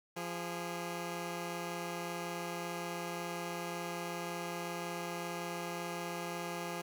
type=tone pair together; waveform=10% pulse; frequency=172.7 / 410.8 Hz; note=F3 / G#4; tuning=-19 / -19 cents; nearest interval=octave + minor third; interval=1500 cents; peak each=-31 / -35 dBFS; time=0.16-6.82 s; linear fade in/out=10 ms; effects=none